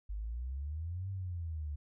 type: exponential two-way sweep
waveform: sine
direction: up then down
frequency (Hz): 49.27 to 98 to 71.8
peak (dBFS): -36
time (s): 0.09-1.76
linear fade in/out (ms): 10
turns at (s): 1.1
effects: none